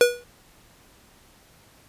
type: tone with exponential decay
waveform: square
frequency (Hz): 485.1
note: B4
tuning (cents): -31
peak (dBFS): -10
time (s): 0.01-0.24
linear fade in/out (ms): 1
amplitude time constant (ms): 48
effects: pink hiss -55 dBFS RMS until 1.88 s + resampled to 32000 Hz